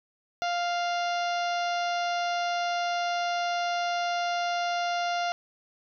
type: harmonic tone with a mistuned harmonic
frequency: 698.5 Hz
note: F5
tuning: in tune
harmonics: 1 / 2 / 3 / 4 / 5 / 6 / 7 / 8 / 9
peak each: -27 / -34 / -40 / -39 / -42 / -43 / -45 / -45 / -50 dBFS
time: 0.42-5.32 s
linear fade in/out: 0 ms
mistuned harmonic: 9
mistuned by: -43 cents
effects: none